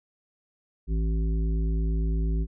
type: harmonic tone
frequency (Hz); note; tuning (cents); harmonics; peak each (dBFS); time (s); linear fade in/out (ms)
54.4; A1; -19; 1 / 3 / 5 / 7; -23 / -32 / -39 / -41; 0.87-2.47; 50
effects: none